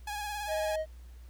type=tone with vibrato; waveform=sawtooth; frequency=830.6 Hz; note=G#5; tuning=in tune; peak=-31 dBFS; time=0.07-0.76 s; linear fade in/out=5 ms; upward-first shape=sine; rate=18 Hz; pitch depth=36 cents each way
type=tone; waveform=triangle; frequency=628 Hz; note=D#5; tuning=16 cents sharp; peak=-28 dBFS; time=0.47-0.86 s; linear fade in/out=50 ms
effects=added 60 Hz sine -46 dBFS peak until 1.29 s + pink hiss -64 dBFS RMS until 1.29 s